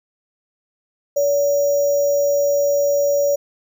sine tone with sample-and-hold, 570 Hz, C#5, 48 cents sharp, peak -14 dBFS, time 1.16-3.36 s, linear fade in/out 10 ms, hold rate 6300 Hz, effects none

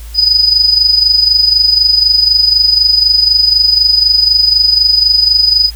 sine tone with amplitude modulation, 4978 Hz, D#8, in tune, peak -3 dBFS, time 0.14-5.71 s, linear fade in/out 50 ms, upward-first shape sine, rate 24 Hz, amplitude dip 65%, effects added 55 Hz sine -25 dBFS peak until 5.75 s + white hiss -38 dBFS RMS until 5.75 s

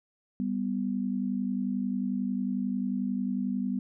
sine tone pair together, 196.84 / 248 Hz, G3 / B3, +7 / +7 cents, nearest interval major third, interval 400 cents, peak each -30 / -30 dBFS, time 0.4-3.79 s, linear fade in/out 0 ms, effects none

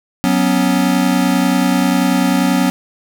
square chord, F# suspended fourth, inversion none, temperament equal, 185 / 246.9 / 277.2 Hz, F#3 / B3 / C#4, 0 / 0 / 0 cents, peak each -17 dBFS, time 0.24-2.7 s, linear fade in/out 0 ms, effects none

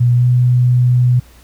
sine tone with pitch glide, 121.7 to 124.04 Hz, B2 to B2, -25 to +8 cents, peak -8 dBFS, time 0-1.2 s, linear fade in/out 10 ms, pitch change +33 cents, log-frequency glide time 0.15-0.25 s, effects added 60 Hz sine -42 dBFS peak until 1.43 s + pink hiss -47 dBFS RMS until 1.43 s

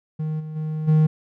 triangle tone with level steps, 155.56 Hz, D#3, in tune, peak -21 / -28 / -22 / -11 dBFS, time 0.19-1.07 s, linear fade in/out 10 ms, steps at 0.39 / 0.55 / 0.87 s, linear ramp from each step 20 ms, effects none

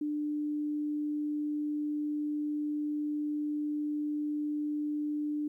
sine tone, 297.7 Hz, D4, 24 cents sharp, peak -30 dBFS, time 0.01-5.48 s, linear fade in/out 5 ms, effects 12-bit

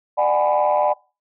sine chord, G# half-diminished seventh, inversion second, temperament just, 598 / 747.5 / 830.6 / 996.7 Hz, D5 / F#5 / G#5 / B5, +31 / +17 / 0 / +16 cents, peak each -18 / -20 / -20 / -23 dBFS, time 0.17-0.94 s, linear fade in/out 20 ms, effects noise-tail reverb RT60 0.3 s tail -22 dB re dry + tanh soft clip ceiling -8 dBFS

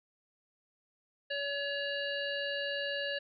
harmonic tone, 566 Hz, C#5, 36 cents sharp, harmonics 1 / 3 / 5 / 7 / 8, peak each -37 / -37 / -39 / -44 / -47 dBFS, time 1.3-3.19 s, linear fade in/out 10 ms, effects none

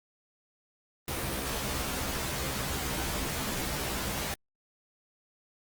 pink noise with comb filter, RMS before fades -33 dBFS, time 1.08-4.34 s, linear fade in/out 0 ms, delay 15 ms, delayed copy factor +1, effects Opus 24 kbps

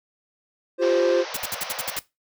triangle chord, F suspended second, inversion none, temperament equal, 349.2 / 392 / 523.3 Hz, F4 / G4 / C5, 0 / 0 / 0 cents, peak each -20 / -24 / -18 dBFS, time 0.78-1.25 s, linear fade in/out 50 ms
pink band-pass noise, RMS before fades -35 dBFS, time 0.81-1.99 s, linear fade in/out 20 ms, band 470 to 6100 Hz, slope 96 dB/octave
white noise bursts, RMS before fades -27 dBFS, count 8, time 1.34-1.993 s, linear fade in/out 5 ms, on 30 ms, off 59 ms
effects noise-tail reverb RT60 0.2 s tail -18 dB re dry

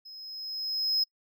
triangle tone with level ramp, 5120 Hz, D#8, 49 cents sharp, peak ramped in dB -43 to -21 dBFS, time 0.05-1.04 s, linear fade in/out 10 ms, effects noise-tail reverb RT60 0.1 s tail -26 dB re dry

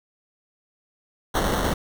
pink noise with sample-and-hold, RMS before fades -23 dBFS, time 1.34-1.74 s, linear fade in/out 10 ms, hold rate 2450 Hz, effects none

